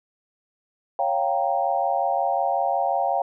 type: chord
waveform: sine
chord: G half-diminished seventh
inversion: second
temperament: equal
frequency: 554.4 / 698.5 / 784 / 932.3 Hz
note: Db5 / F5 / G5 / Bb5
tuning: 0 / 0 / 0 / 0 cents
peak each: -27 / -24 / -24 / -30 dBFS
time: 0.99-3.22 s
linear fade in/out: 2 ms
effects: none